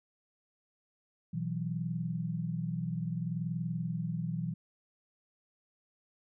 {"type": "chord", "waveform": "sine", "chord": "B suspended fourth", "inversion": "none", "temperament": "just", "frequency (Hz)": [123.47, 164.63, 185.21], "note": ["B2", "E3", "F#3"], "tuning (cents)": [0, -2, 2], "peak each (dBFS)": [-38, -34, -39], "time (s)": [1.33, 4.54], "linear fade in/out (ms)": 10, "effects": []}